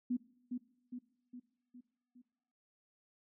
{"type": "tone with echo", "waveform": "sine", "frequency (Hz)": 246.9, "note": "B3", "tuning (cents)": 0, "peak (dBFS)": -31, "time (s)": [0.1, 0.17], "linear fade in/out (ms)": 10, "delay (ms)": 410, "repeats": 5, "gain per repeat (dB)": -5, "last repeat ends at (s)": 2.22, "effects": ["noise-tail reverb RT60 0.9 s tail -20 dB re dry"]}